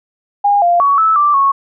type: tone with pitch steps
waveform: sine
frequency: 813 / 696 / 1123 / 1308 / 1173 / 1102 Hz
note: G#5 / F5 / C#6 / E6 / D6 / C#6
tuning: -37 / -6 / +22 / -14 / -2 / -11 cents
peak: -8 dBFS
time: 0.44-1.52 s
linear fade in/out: 10 ms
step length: 180 ms
effects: none